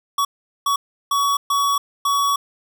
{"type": "tone bursts at uneven times", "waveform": "square", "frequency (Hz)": 1127, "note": "C#6", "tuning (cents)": 28, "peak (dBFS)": -17, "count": 5, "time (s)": [[0.18, 0.25], [0.66, 0.76], [1.11, 1.37], [1.5, 1.78], [2.05, 2.36]], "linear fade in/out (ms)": 5, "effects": []}